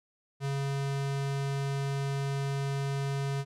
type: tone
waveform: square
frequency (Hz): 138.59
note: C#3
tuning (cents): 0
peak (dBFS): -30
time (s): 0.4-3.45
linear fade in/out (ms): 50
effects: low-pass 9000 Hz 12 dB/octave